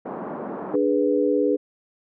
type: band-pass noise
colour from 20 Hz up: pink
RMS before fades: -32 dBFS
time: 0.05-0.76 s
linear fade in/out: 10 ms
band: 200 to 1100 Hz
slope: 24 dB/octave
type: chord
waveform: sine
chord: G# diminished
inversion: second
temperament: equal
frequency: 293.7 / 415.3 / 493.9 Hz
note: D4 / G#4 / B4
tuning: 0 / 0 / 0 cents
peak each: -22 dBFS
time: 0.73-1.57 s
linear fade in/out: 20 ms
effects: none